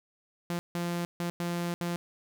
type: tone bursts at uneven times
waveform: sawtooth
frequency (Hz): 172.9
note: F3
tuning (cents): -17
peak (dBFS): -26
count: 5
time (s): 0.5-0.59 / 0.75-1.05 / 1.2-1.3 / 1.4-1.74 / 1.81-1.96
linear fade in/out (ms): 0
effects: none